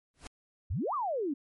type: noise with exponential growth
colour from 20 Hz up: pink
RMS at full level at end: -40 dBFS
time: 0.14-0.27 s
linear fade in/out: 0 ms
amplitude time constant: 28 ms
type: exponential two-way sweep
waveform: sine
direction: up then down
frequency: 67 to 1244.5 to 262.5 Hz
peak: -29 dBFS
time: 0.7-1.34 s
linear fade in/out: 10 ms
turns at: 0.94 s
effects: MP3 48 kbps